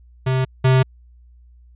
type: tone pair in turn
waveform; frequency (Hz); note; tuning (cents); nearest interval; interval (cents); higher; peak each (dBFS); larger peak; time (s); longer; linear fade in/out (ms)
square; 130.3 / 130.3; C3 / C3; -7 / -7; unison; 0; neither; -17 / -12; second; 0.26-0.45 / 0.64-0.83; neither; 10
effects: added 60 Hz sine -45 dBFS peak until 1.75 s + resampled to 8000 Hz